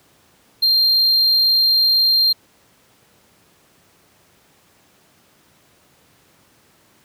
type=tone; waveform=triangle; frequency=4186 Hz; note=C8; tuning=in tune; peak=-11 dBFS; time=0.62-2.33 s; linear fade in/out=10 ms; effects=pink hiss -55 dBFS RMS until 7.04 s + high-pass 100 Hz 12 dB/octave